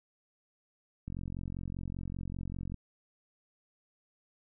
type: click train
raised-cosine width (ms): 5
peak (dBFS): -27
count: 76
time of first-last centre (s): 1.08-2.743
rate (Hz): 45.1
effects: none